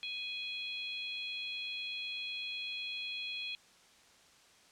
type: harmonic tone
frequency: 832 Hz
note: G#5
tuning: 3 cents sharp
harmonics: 3 / 4 / 5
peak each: -41 / -41 / -45 dBFS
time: 0.03-3.55 s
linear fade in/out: 0 ms
effects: white hiss -62 dBFS RMS until 4.71 s + low-pass 7000 Hz 12 dB/octave